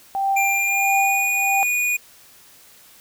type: tone with tremolo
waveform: sine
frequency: 784 Hz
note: G5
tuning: in tune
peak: -16 dBFS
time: 0.15-1.63 s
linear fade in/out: 0 ms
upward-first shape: triangle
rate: 1.5 Hz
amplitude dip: 90%
type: tone with pitch glide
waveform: square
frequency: 2382 to 2455 Hz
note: D7 to D#7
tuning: +24 to -24 cents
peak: -19 dBFS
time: 0.36-1.97 s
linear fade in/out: 10 ms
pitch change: +52 cents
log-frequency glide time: 0.5-1.11 s
effects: white hiss -49 dBFS RMS until 3 s